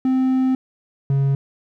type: tone pair in turn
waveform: triangle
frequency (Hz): 260 / 137.73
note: C4 / C#3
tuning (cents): -11 / -11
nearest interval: major seventh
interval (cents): 1100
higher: first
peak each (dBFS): -13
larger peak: neither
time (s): 0.05-0.55 / 1.1-1.35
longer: first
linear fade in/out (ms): 2
effects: none